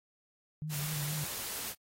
sine tone with vibrato, 149.9 Hz, D3, 36 cents sharp, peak -35 dBFS, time 0.62-1.24 s, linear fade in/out 0 ms, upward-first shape triangle, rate 4.3 Hz, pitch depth 72 cents each way
white noise, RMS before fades -39 dBFS, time 0.69-1.75 s, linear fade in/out 50 ms
effects AAC 48 kbps

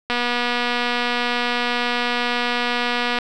click train, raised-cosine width 0.3 ms, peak -6 dBFS, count 748, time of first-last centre 0.1-3.187 s, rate 242 Hz, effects none

